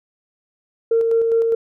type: tone with tremolo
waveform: sine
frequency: 457.2 Hz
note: A#4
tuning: 34 cents flat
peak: -12 dBFS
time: 0.91-1.55 s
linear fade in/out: 5 ms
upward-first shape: square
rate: 4.9 Hz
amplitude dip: 30%
effects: tanh soft clip ceiling -8 dBFS